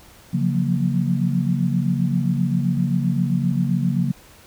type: chord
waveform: sine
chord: Gb major seventh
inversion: second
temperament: equal with one note detuned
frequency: 138.59 / 174.61 / 182.24 / 233.1 Hz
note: Db3 / F3 / Gb3 / Bb3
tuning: 0 / 0 / -26 / 0 cents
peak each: -22 / -23 / -23 / -25 dBFS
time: 0.33-4.12 s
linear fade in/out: 10 ms
effects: pink hiss -48 dBFS RMS until 4.46 s